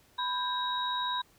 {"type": "tone cluster", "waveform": "sine", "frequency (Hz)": [994, 1591, 3814], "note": ["B5", "G6", "A#7"], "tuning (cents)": [11, 25, 39], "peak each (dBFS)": [-31, -39, -34], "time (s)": [0.18, 1.22], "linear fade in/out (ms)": 10, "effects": ["pink hiss -63 dBFS RMS until 1.38 s"]}